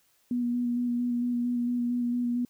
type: tone with vibrato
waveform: sine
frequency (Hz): 242.2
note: B3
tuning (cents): -34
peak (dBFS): -25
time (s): 0.31-2.45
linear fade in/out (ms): 2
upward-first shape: square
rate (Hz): 4.4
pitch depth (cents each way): 14
effects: white hiss -67 dBFS RMS until 2.49 s